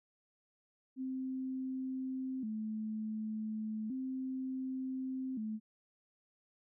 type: tone with vibrato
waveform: sine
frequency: 238 Hz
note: A#3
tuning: 36 cents sharp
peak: -36 dBFS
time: 0.96-5.6 s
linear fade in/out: 50 ms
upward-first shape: square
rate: 0.34 Hz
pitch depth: 160 cents each way
effects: none